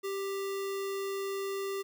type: tone with sample-and-hold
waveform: sine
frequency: 392 Hz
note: G4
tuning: in tune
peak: -32 dBFS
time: 0.03-1.83 s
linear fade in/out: 20 ms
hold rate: 1575 Hz
effects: none